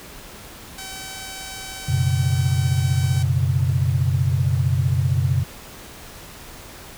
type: tone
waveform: 5% pulse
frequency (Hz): 766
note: G5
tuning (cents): -40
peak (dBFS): -21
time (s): 0.78-3.23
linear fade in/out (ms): 5
type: chord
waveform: sine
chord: F# suspended fourth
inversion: none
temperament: just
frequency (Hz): 92.5 / 123.33 / 138.75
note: F#2 / B2 / C#3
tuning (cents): 0 / -2 / +2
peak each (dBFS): -21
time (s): 1.88-5.44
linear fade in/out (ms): 10
effects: pink hiss -40 dBFS RMS until 6.97 s